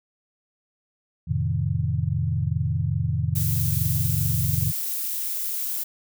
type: chord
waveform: sine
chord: F dominant seventh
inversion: none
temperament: equal with one note detuned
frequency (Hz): 87.66 / 110 / 130.81 / 155.56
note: F2 / A2 / C3 / Eb3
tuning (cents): +7 / 0 / 0 / 0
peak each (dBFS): -27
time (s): 1.27-4.72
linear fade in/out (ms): 20
type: noise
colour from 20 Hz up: violet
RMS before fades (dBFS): -28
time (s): 3.35-5.84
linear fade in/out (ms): 10
effects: none